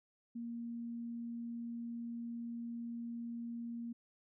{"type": "tone", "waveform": "sine", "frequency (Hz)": 234.4, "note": "A#3", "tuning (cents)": 10, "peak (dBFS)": -40, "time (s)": [0.35, 3.93], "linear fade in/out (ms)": 10, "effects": []}